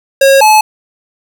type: tone pair in turn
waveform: square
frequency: 544 / 860.3 Hz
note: C#5 / A5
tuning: -33 / -39 cents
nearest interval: minor sixth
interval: 794 cents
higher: second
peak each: -4 dBFS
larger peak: neither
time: 0.21-0.41 / 0.41-0.61 s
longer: neither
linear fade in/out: 5 ms
effects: none